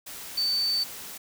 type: tone in noise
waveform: sine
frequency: 4550 Hz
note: C#8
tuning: 44 cents sharp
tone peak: -23 dBFS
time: 0.37-0.84 s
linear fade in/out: 10 ms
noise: white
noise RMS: -40 dBFS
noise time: 0.06-1.18 s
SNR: +14 dB
effects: none